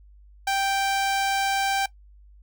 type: tone with notch filter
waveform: sawtooth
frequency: 784 Hz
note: G5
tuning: in tune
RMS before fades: -24 dBFS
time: 0.47-1.86 s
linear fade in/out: 5 ms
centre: 12000 Hz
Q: 1.6
effects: noise-tail reverb RT60 0.1 s tail -18 dB re dry + added 50 Hz sine -48 dBFS peak until 2.42 s